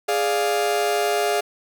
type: chord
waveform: 40% pulse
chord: D diminished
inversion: second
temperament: equal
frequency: 415.3 / 587.3 / 698.5 Hz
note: Ab4 / D5 / F5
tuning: 0 / 0 / 0 cents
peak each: -22 / -26 / -22 dBFS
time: 0.08-1.41 s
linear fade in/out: 10 ms
effects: none